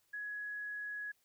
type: tone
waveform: sine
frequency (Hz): 1677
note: G#6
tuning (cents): +16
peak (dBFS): -39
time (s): 0.13-1.12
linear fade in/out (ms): 10
effects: white hiss -75 dBFS RMS until 1.24 s